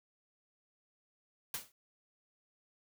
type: noise with exponential decay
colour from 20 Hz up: white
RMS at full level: -35 dBFS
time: 1.54-1.72 s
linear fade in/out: 2 ms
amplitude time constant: 39 ms
effects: none